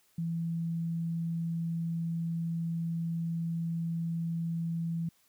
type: tone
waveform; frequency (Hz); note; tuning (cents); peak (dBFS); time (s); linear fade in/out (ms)
sine; 166.5; E3; +18; -30; 0.18-5.09; 5
effects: white hiss -68 dBFS RMS until 5.28 s